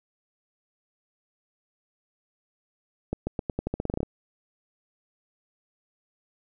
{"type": "accelerating click train", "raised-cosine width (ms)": 2, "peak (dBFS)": -14, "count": 14, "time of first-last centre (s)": [3.13, 4.031], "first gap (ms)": 140, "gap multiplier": 0.87, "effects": []}